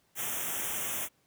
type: band-stop noise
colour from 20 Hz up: white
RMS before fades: -34 dBFS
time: 0.15-1.09 s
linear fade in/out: 50 ms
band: 3500 to 5700 Hz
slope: 96 dB/octave
effects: pink hiss -70 dBFS RMS until 1.26 s + high-pass 80 Hz 12 dB/octave